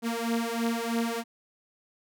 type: beating tone pair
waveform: sawtooth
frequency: 229.9 / 233 Hz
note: A#3 / A#3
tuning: -24 / -1 cents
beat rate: 3.1 Hz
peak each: -26 dBFS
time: 0.02-1.24 s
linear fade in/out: 50 ms
effects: none